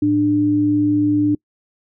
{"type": "tone pair together", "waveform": "sine", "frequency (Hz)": [111.25, 297], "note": ["A2", "D4"], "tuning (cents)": [20, 20], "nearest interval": "octave + perfect fourth", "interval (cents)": 1700, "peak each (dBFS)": [-24, -13], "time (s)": [0.02, 1.35], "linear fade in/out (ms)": 5, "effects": ["noise-tail reverb RT60 0.1 s tail -26 dB re dry"]}